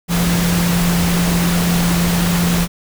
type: tone in noise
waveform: sine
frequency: 173.2 Hz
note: F3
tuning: 14 cents flat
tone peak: -14 dBFS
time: 0.08-2.68 s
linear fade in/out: 50 ms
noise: pink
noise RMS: -20 dBFS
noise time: 0.08-2.68 s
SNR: +3 dB
effects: none